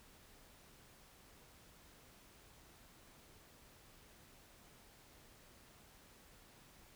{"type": "silence", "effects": ["pink hiss -63 dBFS RMS until 6.95 s"]}